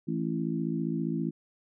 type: harmonic tone with a mistuned harmonic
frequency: 55 Hz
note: A1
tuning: in tune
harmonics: 3 / 4 / 5 / 6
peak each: -32 / -33 / -34 / -35 dBFS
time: 0.07-1.31 s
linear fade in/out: 20 ms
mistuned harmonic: 6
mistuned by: +26 cents
effects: none